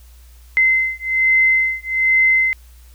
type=beating tone pair; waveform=sine; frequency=2063 / 2064.2 Hz; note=C7 / C7; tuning=-25 / -24 cents; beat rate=1.2 Hz; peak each=-16 / -16 dBFS; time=0.57-2.53 s; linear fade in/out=0 ms; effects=added 60 Hz sine -41 dBFS peak until 2.94 s + white hiss -53 dBFS RMS until 2.94 s